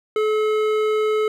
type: tone with hard clipping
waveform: sine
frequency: 430 Hz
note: A4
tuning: 40 cents flat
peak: -19 dBFS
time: 0.16-1.28 s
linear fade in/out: 2 ms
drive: 12 dB
effects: none